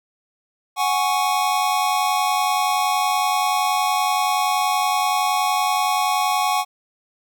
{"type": "chord", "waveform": "square", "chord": "F# suspended second", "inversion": "none", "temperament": "equal", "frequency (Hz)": [740, 830.6, 1108.7], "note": ["F#5", "G#5", "C#6"], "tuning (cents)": [0, 0, 0], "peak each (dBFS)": -23, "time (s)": [0.76, 6.65], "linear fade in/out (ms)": 50, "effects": []}